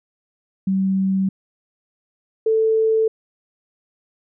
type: tone pair in turn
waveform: sine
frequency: 191.7 / 442.5 Hz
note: G3 / A4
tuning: -38 / +10 cents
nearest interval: octave + major second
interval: 1448 cents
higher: second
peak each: -16 / -14 dBFS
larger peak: second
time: 0.67-1.29 / 2.46-3.08 s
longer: neither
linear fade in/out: 5 ms
effects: none